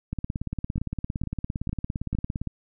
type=two click trains; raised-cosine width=5 ms; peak=-16 / -16 dBFS; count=4 / 42; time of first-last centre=0.78-2.15 / 0.13-2.473 s; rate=2.19 / 17.5 Hz; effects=none